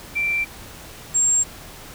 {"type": "tone pair in turn", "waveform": "sine", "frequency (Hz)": [2349, 7458], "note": ["D7", "A#8"], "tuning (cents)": [0, 0], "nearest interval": "octave + minor sixth", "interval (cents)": 2000, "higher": "second", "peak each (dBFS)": [-19, -15], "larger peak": "second", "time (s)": [[0.15, 0.45], [1.14, 1.44]], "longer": "neither", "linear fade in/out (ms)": 20, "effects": ["pink hiss -40 dBFS RMS until 1.94 s"]}